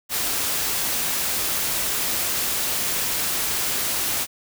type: noise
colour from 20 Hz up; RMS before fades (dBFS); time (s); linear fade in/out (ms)
white; -24; 0.09-4.27; 50
effects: none